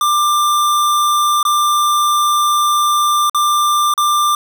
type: tone with dropouts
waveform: square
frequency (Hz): 1188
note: D6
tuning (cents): +20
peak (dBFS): -12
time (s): 0.01-4.35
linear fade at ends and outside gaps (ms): 2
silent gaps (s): 1.429-1.451 / 3.297-3.346 / 3.939-3.977
effects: none